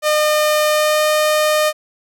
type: tone with pitch glide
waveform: sawtooth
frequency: 607 to 610.9 Hz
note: D#5 to D#5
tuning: -43 to -32 cents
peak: -9 dBFS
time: 0.02-1.73 s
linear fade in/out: 50 ms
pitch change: +11 cents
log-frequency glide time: 0.7-1.02 s
effects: none